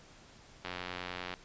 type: click train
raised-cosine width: 0.3 ms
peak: -22 dBFS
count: 63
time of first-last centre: 0.65-1.339 s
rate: 90 Hz
effects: pink hiss -57 dBFS RMS until 1.44 s + resampled to 16000 Hz